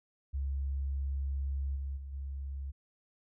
sine tone with level steps, 68.6 Hz, C#2, 17 cents flat, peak -31 / -34 / -40 / -36 dBFS, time 0.33-2.72 s, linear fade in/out 20 ms, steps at 1.75 / 1.96 / 2.12 s, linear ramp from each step 20 ms, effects none

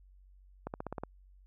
accelerating click train, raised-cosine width 1 ms, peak -23 dBFS, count 7, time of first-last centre 0.67-1.036 s, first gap 69 ms, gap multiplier 0.95, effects added 47 Hz sine -56 dBFS peak until 1.46 s

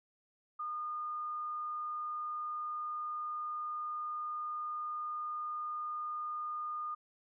sine tone, 1220 Hz, D#6, 34 cents flat, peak -36 dBFS, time 0.59-6.95 s, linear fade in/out 10 ms, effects none

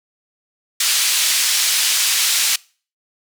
pink band-pass noise, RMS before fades -17 dBFS, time 0.8-2.56 s, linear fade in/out 5 ms, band 3100 to 11000 Hz, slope 12 dB/octave, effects noise-tail reverb RT60 0.4 s tail -24 dB re dry

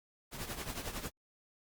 pink noise with tremolo, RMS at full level -38 dBFS, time 0.31-1.11 s, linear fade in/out 50 ms, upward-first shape triangle, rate 11 Hz, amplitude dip 75%, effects Opus 48 kbps

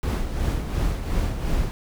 brown noise with tremolo, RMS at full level -22 dBFS, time 0.03-1.71 s, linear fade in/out 0 ms, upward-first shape sine, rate 2.8 Hz, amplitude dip 55%, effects none

